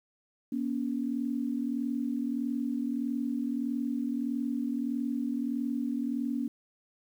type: tone pair together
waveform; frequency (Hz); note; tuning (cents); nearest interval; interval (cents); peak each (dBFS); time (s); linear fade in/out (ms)
sine; 240.3 / 281.9; B3 / C#4; -47 / +29; minor third; 276; -31 / -32; 0.52-6.48; 5
effects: 10-bit